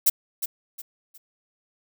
violet noise with echo, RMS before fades -17 dBFS, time 0.06-0.1 s, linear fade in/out 10 ms, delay 360 ms, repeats 3, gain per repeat -10 dB, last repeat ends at 1.18 s, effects none

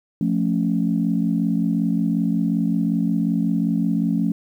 sine chord, F augmented, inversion none, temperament equal, 174.61 / 220 / 277.2 Hz, F3 / A3 / C#4, 0 / 0 / 0 cents, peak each -21 / -21 / -23 dBFS, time 0.21-4.32 s, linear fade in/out 2 ms, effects tanh soft clip ceiling -8 dBFS + 9-bit

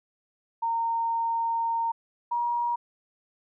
sine tone pair in turn, 920 / 952.4 Hz, A#5 / A#5, -23 / +37 cents, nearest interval minor second, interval 60 cents, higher second, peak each -24 dBFS, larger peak neither, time 0.62-1.92 / 2.31-2.76 s, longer first, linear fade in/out 10 ms, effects none

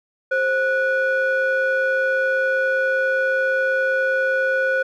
triangle ring-modulated tone, 472.6 Hz, A#4, 24 cents sharp, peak -12 dBFS, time 0.31-4.83 s, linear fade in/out 10 ms, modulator 1000 Hz, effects none

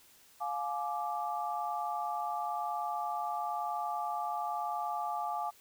sine chord, D diminished, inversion first, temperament just, 704.8 / 845.8 / 1174.7 Hz, F5 / Ab5 / D6, +16 / +31 / 0 cents, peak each -37 / -36 / -38 dBFS, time 0.4-5.51 s, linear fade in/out 20 ms, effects white hiss -61 dBFS RMS until 5.6 s

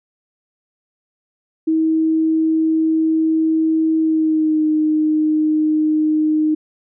sine tone with pitch glide, 319.3 to 308.8 Hz, D#4 to D#4, +45 to -13 cents, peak -13 dBFS, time 1.67-6.55 s, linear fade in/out 10 ms, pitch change -58 cents, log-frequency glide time 3.99-4.66 s, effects none

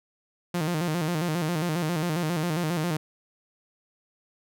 sawtooth tone with vibrato, 164.81 Hz, E3, in tune, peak -21 dBFS, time 0.54-2.97 s, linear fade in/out 5 ms, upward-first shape square, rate 7.4 Hz, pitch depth 110 cents each way, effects none

